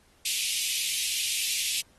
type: high-pass noise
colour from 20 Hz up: pink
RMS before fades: -29 dBFS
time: 0.25-1.81 s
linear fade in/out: 5 ms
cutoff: 2400 Hz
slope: 48 dB/octave
effects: pink hiss -62 dBFS RMS until 1.98 s + AAC 32 kbps